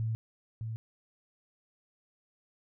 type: tone with echo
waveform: sine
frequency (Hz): 111.9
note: A2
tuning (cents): +30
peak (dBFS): -29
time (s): 0-0.15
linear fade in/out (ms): 0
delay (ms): 610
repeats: 1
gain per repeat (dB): -5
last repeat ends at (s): 0.76
effects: none